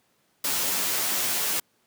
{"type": "noise with comb filter", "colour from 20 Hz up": "white", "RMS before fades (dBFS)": -26, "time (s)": [0.44, 1.6], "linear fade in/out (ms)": 5, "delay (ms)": 13, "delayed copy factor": -0.65, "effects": ["pink hiss -67 dBFS RMS until 1.86 s", "high-pass 150 Hz 12 dB/octave"]}